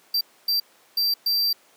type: tone bursts at uneven times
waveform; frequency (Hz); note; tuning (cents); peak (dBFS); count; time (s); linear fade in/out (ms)
square; 4699; D8; 0; -20; 4; 0.14-0.21 / 0.48-0.6 / 0.97-1.14 / 1.26-1.53; 5
effects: pink hiss -56 dBFS RMS until 1.76 s + high-pass 400 Hz 12 dB/octave